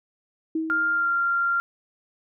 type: tone with exponential decay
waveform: sine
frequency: 320 Hz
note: D#4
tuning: 49 cents sharp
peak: -21 dBFS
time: 0.55-1.29 s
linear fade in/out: 5 ms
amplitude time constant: 160 ms
type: tone with pitch glide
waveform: sine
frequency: 1400 to 1386.3 Hz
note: F6 to F6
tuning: +4 to -13 cents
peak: -20 dBFS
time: 0.7-1.6 s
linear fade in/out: 0 ms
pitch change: -17 cents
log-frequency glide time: 0.93-1.06 s
effects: none